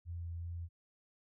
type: tone with vibrato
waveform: sine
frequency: 85.1 Hz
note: F2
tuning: 44 cents flat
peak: -39 dBFS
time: 0.05-0.69 s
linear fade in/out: 50 ms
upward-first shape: sine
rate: 2.7 Hz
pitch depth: 12 cents each way
effects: none